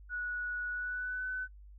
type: tone with pitch glide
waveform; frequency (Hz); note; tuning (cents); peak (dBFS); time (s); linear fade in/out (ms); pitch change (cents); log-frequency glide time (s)
sine; 1466 to 1508.1; F#6 to F#6; -16 to +33; -34; 0.09-1.48; 50; +49; 0.7-1.26
effects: noise-tail reverb RT60 0.1 s tail -26 dB re dry + added 50 Hz sine -50 dBFS peak until 1.78 s